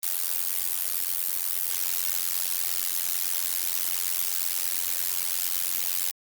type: noise with amplitude modulation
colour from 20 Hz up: blue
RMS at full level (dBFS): -23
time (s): 0.03-6.11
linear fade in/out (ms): 2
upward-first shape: sine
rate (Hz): 88.7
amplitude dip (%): 95
effects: Opus 24 kbps